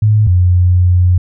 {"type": "tone pair in turn", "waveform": "sine", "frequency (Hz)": [106.8, 89.73], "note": ["G#2", "F2"], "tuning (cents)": [49, 47], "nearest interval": "minor third", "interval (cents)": 302, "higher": "first", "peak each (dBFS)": -6, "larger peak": "neither", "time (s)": [[0.02, 0.27], [0.27, 1.18]], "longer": "second", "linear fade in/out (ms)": 5, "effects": []}